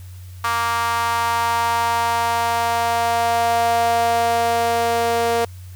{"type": "tone with high-pass filter sweep", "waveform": "sawtooth", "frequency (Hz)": 233.1, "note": "A#3", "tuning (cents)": 0, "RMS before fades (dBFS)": -19, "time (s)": [0.44, 5.45], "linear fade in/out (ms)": 5, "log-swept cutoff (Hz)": [1100, 550], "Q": 4.2, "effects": ["added 91 Hz sine -34 dBFS peak until 5.75 s", "white hiss -50 dBFS RMS until 5.75 s"]}